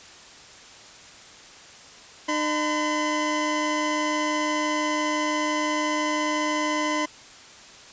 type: tone pair together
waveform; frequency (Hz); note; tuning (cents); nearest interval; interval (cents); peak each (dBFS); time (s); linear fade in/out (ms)
25% pulse; 303.4 / 1016; D#4 / B5; -44 / +49; octave + major sixth; 2093; -22; 2.28-7.06; 10
effects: white hiss -46 dBFS RMS until 7.92 s + resampled to 16000 Hz